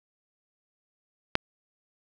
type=click; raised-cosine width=0.3 ms; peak=-5 dBFS; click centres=1.354 s; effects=none